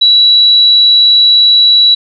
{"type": "tone", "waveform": "sine", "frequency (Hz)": 3921, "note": "B7", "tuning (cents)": -13, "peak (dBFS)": -3, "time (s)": [0.01, 1.95], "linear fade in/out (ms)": 10, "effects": []}